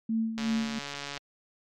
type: tone with tremolo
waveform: sine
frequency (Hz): 224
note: A3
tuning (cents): +31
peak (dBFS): -24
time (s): 0.09-0.79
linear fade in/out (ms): 5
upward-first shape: sine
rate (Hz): 2.8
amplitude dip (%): 65
type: click train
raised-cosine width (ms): 0.2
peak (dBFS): -19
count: 114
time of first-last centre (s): 0.38-1.176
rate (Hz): 142
effects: MP3 96 kbps

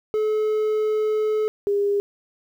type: tone pair in turn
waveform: triangle / sine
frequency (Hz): 430 / 405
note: A4 / G#4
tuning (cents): -40 / -43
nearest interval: minor second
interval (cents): 103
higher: first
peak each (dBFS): -17 / -18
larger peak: first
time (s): 0.14-1.48 / 1.67-2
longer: first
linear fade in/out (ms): 0
effects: 9-bit

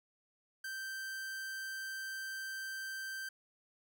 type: tone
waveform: 45% pulse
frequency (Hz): 1562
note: G6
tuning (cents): -7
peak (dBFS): -40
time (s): 0.64-3.29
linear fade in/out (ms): 5
effects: none

